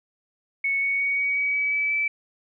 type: tone with pitch steps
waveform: sine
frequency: 2212 / 2226 / 2240 / 2255 / 2269 / 2283 / 2298 / 2313 Hz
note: C#7 / C#7 / C#7 / C#7 / C#7 / D7 / D7 / D7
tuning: -4 / +7 / +18 / +29 / +40 / -50 / -38 / -27 cents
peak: -21 dBFS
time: 0.64-2.08 s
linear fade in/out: 5 ms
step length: 180 ms
effects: none